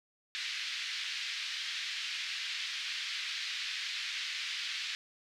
white band-pass noise, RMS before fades -38 dBFS, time 0.35-4.95 s, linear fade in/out 0 ms, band 1800 to 4400 Hz, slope 24 dB/octave, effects none

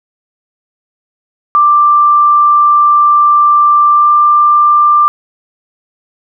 sine tone with pitch glide, 1180 to 1186.8 Hz, D6 to D6, +8 to +18 cents, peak -4 dBFS, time 1.55-5.08 s, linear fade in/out 0 ms, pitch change +10 cents, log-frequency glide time 3.92-4.1 s, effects none

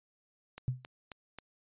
click train, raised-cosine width 0.2 ms, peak -26 dBFS, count 4, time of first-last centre 0.58-1.386 s, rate 3.72 Hz
sine tone with exponential decay, 127 Hz, B2, 49 cents sharp, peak -25 dBFS, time 0.68-0.86 s, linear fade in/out 0 ms, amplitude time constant 37 ms
effects resampled to 8000 Hz

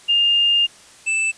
sine / square tone pair in turn, 2814 / 2640 Hz, F7 / E7, +12 / +2 cents, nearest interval minor second, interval 110 cents, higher first, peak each -13 / -18 dBFS, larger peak first, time 0.08-0.67 / 1.06-1.32 s, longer first, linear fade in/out 20 ms, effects white hiss -46 dBFS RMS until 1.37 s + resampled to 22050 Hz

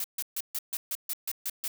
blue noise bursts, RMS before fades -32 dBFS, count 10, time 0-1.68 s, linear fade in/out 2 ms, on 42 ms, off 140 ms, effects none

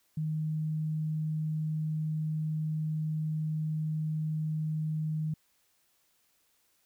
sine tone, 155.56 Hz, D#3, in tune, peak -29 dBFS, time 0.17-5.34 s, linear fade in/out 5 ms, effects white hiss -71 dBFS RMS until 6.85 s

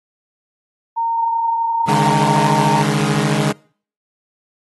sine tone, 920 Hz, A#5, 23 cents flat, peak -16 dBFS, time 0.96-2.83 s, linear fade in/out 20 ms
sawtooth chord, C# suspended second, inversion none, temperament equal with one note detuned, 141.83 / 155.56 / 207.7 Hz, C#3 / D#3 / G#3, +40 / 0 / 0 cents, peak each -15 dBFS, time 1.87-3.53 s, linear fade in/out 20 ms
effects noise-tail reverb RT60 0.5 s tail -26 dB re dry + AAC 32 kbps

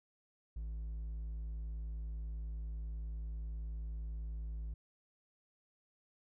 sine tone with hard clipping, 55.1 Hz, A1, 3 cents sharp, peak -40 dBFS, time 0.56-4.74 s, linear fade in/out 5 ms, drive 3 dB, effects none

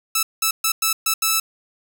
5% pulse tone bursts at uneven times, 1313 Hz, E6, 7 cents flat, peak -5 dBFS, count 6, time 0.15-0.23 / 0.42-0.51 / 0.64-0.72 / 0.82-0.93 / 1.06-1.14 / 1.22-1.4 s, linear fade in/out 5 ms, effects none

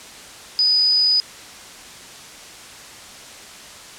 sine tone, 4972 Hz, D#8, 2 cents flat, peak -13 dBFS, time 0.59-1.2 s, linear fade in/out 0 ms, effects white hiss -39 dBFS RMS until 3.98 s + low-pass 8000 Hz 12 dB/octave

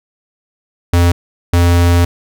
square tone bursts at uneven times, 86.7 Hz, F2, 12 cents flat, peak -8 dBFS, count 2, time 0.93-1.12 / 1.53-2.05 s, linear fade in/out 5 ms, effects none

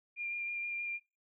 sine tone with vibrato, 2398 Hz, D7, 36 cents sharp, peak -35 dBFS, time 0.16-1 s, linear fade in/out 50 ms, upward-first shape sine, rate 6.3 Hz, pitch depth 13 cents each way, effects noise-tail reverb RT60 0.3 s tail -26 dB re dry

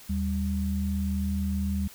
sine tone pair together, 77.61 / 196 Hz, D#2 / G3, -4 / 0 cents, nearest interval octave + major third, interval 1604 cents, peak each -28 dBFS, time 0.09-1.88 s, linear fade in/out 10 ms, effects white hiss -49 dBFS RMS until 1.94 s

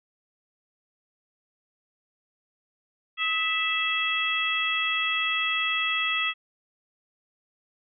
harmonic tone with a mistuned harmonic, 659.3 Hz, E5, in tune, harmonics 2 / 3 / 4 / 5, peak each -31 / -30 / -27 / -29 dBFS, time 3.17-6.34 s, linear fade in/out 50 ms, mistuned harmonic 2, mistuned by -50 cents, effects none

